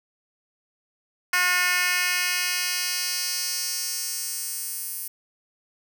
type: tone with high-pass filter sweep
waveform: 10% pulse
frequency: 360 Hz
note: F#4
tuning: 47 cents flat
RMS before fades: -26 dBFS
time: 1.33-5.08 s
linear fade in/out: 5 ms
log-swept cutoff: 1600 to 11000 Hz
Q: 1.3
effects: none